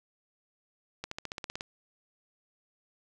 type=accelerating click train; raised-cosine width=0.2 ms; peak=-19 dBFS; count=10; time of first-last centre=1.04-1.609 s; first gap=74 ms; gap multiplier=0.96; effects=none